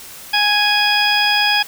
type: harmonic tone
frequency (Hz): 830.6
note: G#5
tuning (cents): 0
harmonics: 1 / 2 / 3 / 4 / 6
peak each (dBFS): -19 / -19 / -19 / -19 / -19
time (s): 0.33-1.63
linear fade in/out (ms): 10
effects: white hiss -36 dBFS RMS until 1.67 s